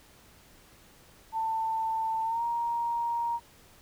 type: tone with pitch glide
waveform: sine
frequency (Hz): 892 to 938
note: A5 to A#5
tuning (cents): +23 to +11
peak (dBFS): -27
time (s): 1.32-3.4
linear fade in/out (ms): 50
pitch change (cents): +88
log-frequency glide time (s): 2.24-2.43
effects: pink hiss -57 dBFS RMS until 3.81 s